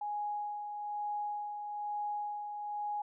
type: tone with tremolo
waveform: sine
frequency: 830.6 Hz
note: G#5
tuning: in tune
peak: -33 dBFS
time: 0.01-3.02 s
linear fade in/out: 5 ms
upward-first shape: sine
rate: 1.1 Hz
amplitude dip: 45%
effects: none